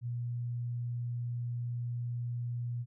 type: tone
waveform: sine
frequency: 120.3 Hz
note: B2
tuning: 45 cents flat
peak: -33 dBFS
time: 0.01-2.86 s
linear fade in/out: 50 ms
effects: none